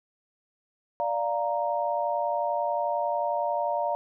sine chord, Bb major, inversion first, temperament equal, 587.3 / 698.5 / 932.3 Hz, D5 / F5 / Bb5, 0 / 0 / 0 cents, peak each -29 dBFS, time 1-3.95 s, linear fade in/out 0 ms, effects none

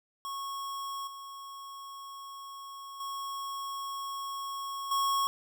square tone with level steps, 1100 Hz, C#6, 14 cents flat, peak -36 / -43 / -36 / -27 dBFS, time 0.25-5.27 s, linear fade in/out 0 ms, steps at 1.07 / 3 / 4.91 s, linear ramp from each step 5 ms, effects none

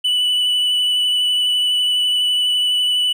triangle tone with vibrato, 2971 Hz, F#7, 6 cents sharp, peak -13 dBFS, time 0.04-3.13 s, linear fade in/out 10 ms, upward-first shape triangle, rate 12 Hz, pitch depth 16 cents each way, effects none

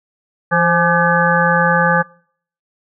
harmonic tone with a mistuned harmonic, 169.7 Hz, F3, 49 cents flat, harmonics 1 / 3 / 5 / 7 / 9 / 10, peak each -18 / -18 / -18 / -18 / -18 / -18 dBFS, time 0.51-2.03 s, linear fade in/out 20 ms, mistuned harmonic 3, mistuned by +51 cents, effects noise-tail reverb RT60 0.6 s tail -26 dB re dry

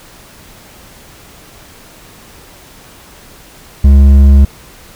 sine tone with hard clipping, 69.3 Hz, C#2, in tune, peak -3 dBFS, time 3.84-4.45 s, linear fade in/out 5 ms, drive 6 dB, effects pink hiss -38 dBFS RMS until 4.95 s

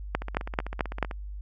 two click trains, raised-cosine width 0.5 ms, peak -20 / -9 dBFS, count 15 / 5, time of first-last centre 0.22-1.112 / 0.15-1.027 s, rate 15.7 / 4.56 Hz, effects added 50 Hz sine -35 dBFS peak until 1.41 s

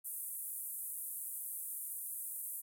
pink band-pass noise, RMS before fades -43 dBFS, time 0.04-2.62 s, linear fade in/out 20 ms, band 9200 to 15000 Hz, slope 48 dB/octave, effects none

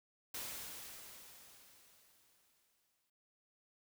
white noise with exponential decay, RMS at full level -43 dBFS, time 0.34-3.1 s, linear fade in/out 5 ms, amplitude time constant 600 ms, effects none

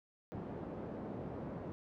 pink band-pass noise, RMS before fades -44 dBFS, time 0.32-1.72 s, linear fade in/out 0 ms, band 130 to 600 Hz, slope 12 dB/octave, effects none

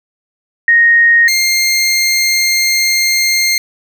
sine / 20% pulse tone pair in turn, 1864.7 / 2113 Hz, A#6 / C7, 0 / +16 cents, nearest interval major second, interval 216 cents, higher second, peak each -5 dBFS, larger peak neither, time 0.68-1.28 / 1.28-3.58 s, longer second, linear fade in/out 2 ms, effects none

